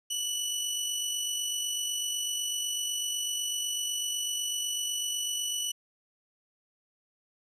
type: tone with amplitude modulation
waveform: 20% pulse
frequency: 2960 Hz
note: F#7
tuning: in tune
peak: -23 dBFS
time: 0.1-5.72 s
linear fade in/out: 10 ms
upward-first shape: sine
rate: 48 Hz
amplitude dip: 35%
effects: resampled to 32000 Hz